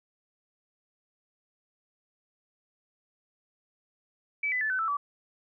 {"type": "tone with pitch steps", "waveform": "sine", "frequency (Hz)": [2300, 2002, 1743.1, 1517.4, 1321, 1150], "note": ["D7", "B6", "A6", "F#6", "E6", "D6"], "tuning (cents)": [-37, 23, -17, 43, 3, -37], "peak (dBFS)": -26, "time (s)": [4.43, 4.97], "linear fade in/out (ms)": 5, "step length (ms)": 90, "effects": []}